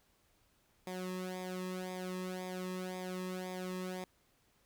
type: tone with flanger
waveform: sawtooth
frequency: 183.9 Hz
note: F#3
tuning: 10 cents flat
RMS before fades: -41 dBFS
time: 0.87-4.04 s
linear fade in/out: 0 ms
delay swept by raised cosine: 0.69 to 1.37 ms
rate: 1.9 Hz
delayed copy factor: -0.8
effects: pink hiss -72 dBFS RMS until 4.65 s